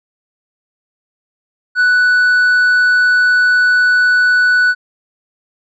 triangle tone with tanh clipping, 1484 Hz, F#6, 5 cents sharp, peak -9 dBFS, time 1.75-4.75 s, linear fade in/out 50 ms, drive 8 dB, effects none

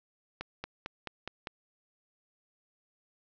accelerating click train, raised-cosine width 0.3 ms, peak -21 dBFS, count 6, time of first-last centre 0.41-1.472 s, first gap 230 ms, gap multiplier 0.96, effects resampled to 16000 Hz + 9-bit

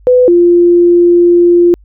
sine tone pair in turn, 500 / 348 Hz, B4 / F4, +21 / -6 cents, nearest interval tritone, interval 627 cents, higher first, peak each -3 dBFS, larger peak neither, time 0.07-0.28 / 0.28-1.74 s, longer second, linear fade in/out 0 ms, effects added 50 Hz sine -38 dBFS peak until 1.84 s

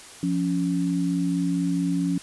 sine tone pair together, 174.61 / 279 Hz, F3 / C#4, 0 / +11 cents, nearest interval minor sixth, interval 811 cents, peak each -24 dBFS, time 0.23-2.18 s, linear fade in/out 2 ms, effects white hiss -44 dBFS RMS until 2.22 s + resampled to 24000 Hz

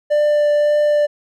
triangle tone with vibrato, 592 Hz, D5, 14 cents sharp, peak -10 dBFS, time 0.1-1.07 s, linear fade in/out 20 ms, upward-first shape triangle, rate 1.8 Hz, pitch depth 9 cents each way, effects none

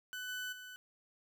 30% pulse tone with level steps, 1500 Hz, F#6, 23 cents sharp, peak -38 / -36 / -45 dBFS, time 0.13-0.76 s, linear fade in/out 0 ms, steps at 0.28 / 0.52 s, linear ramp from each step 10 ms, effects none

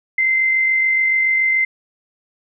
sine tone with amplitude modulation, 2076 Hz, C7, 14 cents flat, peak -12 dBFS, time 0.18-1.65 s, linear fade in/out 5 ms, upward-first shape sine, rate 47 Hz, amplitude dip 30%, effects none

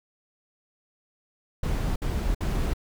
brown noise bursts, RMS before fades -26 dBFS, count 3, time 1.63-2.736 s, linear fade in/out 5 ms, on 330 ms, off 58 ms, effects none

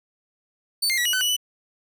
sawtooth tone with pitch steps, 4527 / 2107 / 1937 / 2910 / 1513 / 2942 / 2981 Hz, C#8 / C7 / B6 / F#7 / F#6 / F#7 / F#7, +36 / +12 / -34 / -29 / +38 / -11 / +12 cents, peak -17 dBFS, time 0.82-1.366 s, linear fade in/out 10 ms, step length 78 ms, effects none

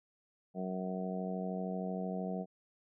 harmonic tone, 93 Hz, F#2, 9 cents sharp, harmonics 2 / 3 / 4 / 5 / 6 / 7 / 8, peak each -37 / -48 / -47 / -43 / -52 / -43 / -46 dBFS, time 0.54-2.46 s, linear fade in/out 50 ms, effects none

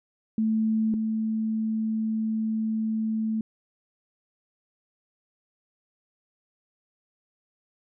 sine tone pair in turn, 220 / 220 Hz, A3 / A3, 0 / 0 cents, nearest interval unison, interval 0 cents, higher neither, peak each -21 / -24 dBFS, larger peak first, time 0.38-0.94 / 0.94-3.41 s, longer second, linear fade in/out 2 ms, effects none

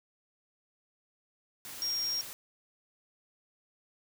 sine tone in noise, 5580 Hz, F8, 2 cents flat, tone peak -30 dBFS, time 1.82-2.21 s, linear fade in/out 0 ms, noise white, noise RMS -44 dBFS, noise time 1.65-2.33 s, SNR +11 dB, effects none

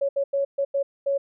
sine tone bursts at uneven times, 556 Hz, C#5, 5 cents sharp, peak -20 dBFS, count 6, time 0.01-0.09 / 0.16-0.24 / 0.33-0.45 / 0.58-0.65 / 0.74-0.83 / 1.06-1.18 s, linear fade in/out 10 ms, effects none

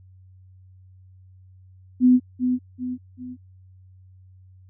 sine tone with echo, 251.1 Hz, B3, 29 cents sharp, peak -11 dBFS, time 2-2.2 s, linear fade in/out 50 ms, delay 390 ms, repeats 3, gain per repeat -7 dB, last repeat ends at 3.37 s, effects added 93 Hz sine -47 dBFS peak until 4.69 s

